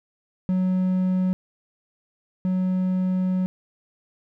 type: tone pair in turn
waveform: triangle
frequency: 185 / 185 Hz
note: F#3 / F#3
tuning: 0 / 0 cents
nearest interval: unison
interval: 0 cents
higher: neither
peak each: -17 / -18 dBFS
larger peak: first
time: 0.49-1.33 / 2.45-3.46 s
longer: second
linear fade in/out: 0 ms
effects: none